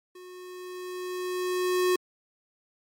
square tone with level ramp, 364 Hz, F#4, 28 cents flat, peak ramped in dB -45 to -21 dBFS, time 0.15-1.96 s, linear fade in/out 5 ms, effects MP3 64 kbps

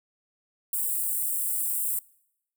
white high-pass noise, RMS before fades -28 dBFS, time 0.73-1.99 s, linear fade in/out 2 ms, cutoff 7800 Hz, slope 96 dB/octave, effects noise-tail reverb RT60 0.8 s tail -24 dB re dry

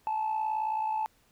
sine tone with amplitude modulation, 870 Hz, A5, 20 cents flat, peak -23 dBFS, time 0.07-1.06 s, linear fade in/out 0 ms, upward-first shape sine, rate 58.7 Hz, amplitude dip 65%, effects tanh soft clip ceiling -24 dBFS + pink hiss -66 dBFS RMS until 1.31 s

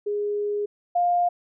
sine tone pair in turn, 413 / 704.1 Hz, G#4 / F5, -10 / +14 cents, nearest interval major sixth, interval 924 cents, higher second, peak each -23 / -18 dBFS, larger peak second, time 0.06-0.66 / 0.95-1.29 s, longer first, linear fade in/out 10 ms, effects none

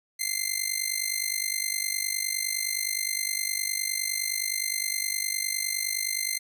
10% pulse tone with amplitude modulation, 2083 Hz, C7, 8 cents flat, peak -14 dBFS, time 0.19-6.39 s, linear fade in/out 20 ms, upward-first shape sine, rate 49.7 Hz, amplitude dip 85%, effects none

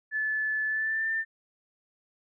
sine tone with pitch glide, 1735 to 1791 Hz, A6 to A6, -25 to +30 cents, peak -26 dBFS, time 0.11-1.25 s, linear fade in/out 50 ms, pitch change +55 cents, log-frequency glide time 0.67-1.1 s, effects none

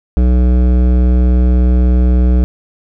sine tone with hard clipping, 61.74 Hz, B1, in tune, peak -9 dBFS, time 0.17-2.44 s, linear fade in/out 0 ms, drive 14 dB, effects none

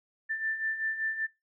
sine beating tone pair, 1770 / 1775.2 Hz, A6 / A6, +10 / +15 cents, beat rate 5.2 Hz, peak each -37 / -31 dBFS, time 0.29-1.27 s, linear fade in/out 20 ms, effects noise-tail reverb RT60 0.2 s tail -19 dB re dry

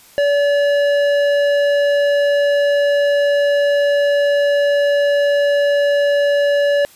triangle tone with tanh clipping, 573 Hz, D5, 43 cents flat, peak -14 dBFS, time 0.18-6.85 s, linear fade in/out 0 ms, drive 17 dB, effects white hiss -46 dBFS RMS until 6.95 s + resampled to 32000 Hz

